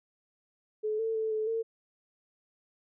sine tone with pitch steps, 429.4 / 447.9 / 440.5 / 433.5 / 452.2 Hz, A4 / A4 / A4 / A4 / A4, -42 / +31 / +2 / -26 / +47 cents, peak -28 dBFS, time 0.83-1.63 s, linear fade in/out 20 ms, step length 160 ms, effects none

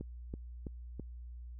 click train, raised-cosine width 3 ms, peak -28 dBFS, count 4, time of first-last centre 0.01-0.997 s, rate 3.04 Hz, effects added 60 Hz sine -44 dBFS peak until 1.59 s

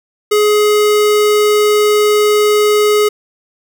square tone, 420 Hz, G#4, 19 cents sharp, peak -9 dBFS, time 0.31-3.09 s, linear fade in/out 10 ms, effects none

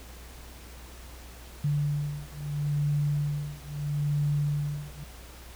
sine beating tone pair, 145.8 / 146.56 Hz, D3 / D3, -12 / -3 cents, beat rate 0.76 Hz, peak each -29 dBFS, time 1.64-5.04 s, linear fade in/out 5 ms, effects added 61 Hz sine -45 dBFS peak until 5.55 s + pink hiss -49 dBFS RMS until 5.55 s

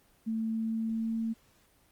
sine tone with pitch glide, 222.9 to 225 Hz, A3 to A3, +23 to +39 cents, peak -29 dBFS, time 0.26-1.34 s, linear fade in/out 20 ms, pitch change +16 cents, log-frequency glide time 0.39-1.16 s, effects pink hiss -65 dBFS RMS until 1.91 s + Opus 24 kbps

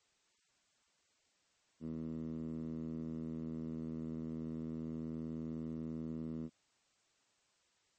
10% pulse tone with band-pass filter, 80.2 Hz, E2, 47 cents flat, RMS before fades -42 dBFS, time 1.8-6.5 s, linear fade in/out 50 ms, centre 220 Hz, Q 2.5, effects white hiss -75 dBFS RMS until 7.98 s + MP3 32 kbps

